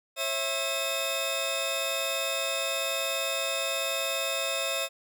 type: tone cluster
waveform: sawtooth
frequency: 541 / 659 / 2555 / 3644 Hz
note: C#5 / E5 / D#7 / A#7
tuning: -42 / -1 / +45 / -40 cents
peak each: -30 dBFS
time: 0.16-4.89 s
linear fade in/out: 50 ms
effects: none